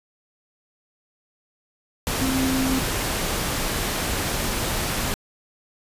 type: tone in noise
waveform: sine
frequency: 262.7 Hz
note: C4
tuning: 7 cents sharp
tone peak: -21 dBFS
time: 2.21-2.79 s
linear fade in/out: 0 ms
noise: pink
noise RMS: -25 dBFS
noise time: 2.07-5.14 s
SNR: +1 dB
effects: resampled to 32000 Hz